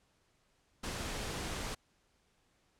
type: noise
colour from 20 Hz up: pink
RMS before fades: -39 dBFS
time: 0.83-1.75 s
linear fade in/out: 10 ms
effects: pink hiss -73 dBFS RMS until 2.79 s + low-pass 9000 Hz 12 dB/octave